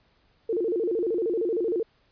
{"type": "tone with vibrato", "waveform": "sine", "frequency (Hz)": 399, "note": "G4", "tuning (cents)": 31, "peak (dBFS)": -23, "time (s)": [0.49, 1.83], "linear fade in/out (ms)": 5, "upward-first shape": "square", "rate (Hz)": 13, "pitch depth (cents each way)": 220, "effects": ["pink hiss -65 dBFS RMS until 2.11 s", "resampled to 11025 Hz"]}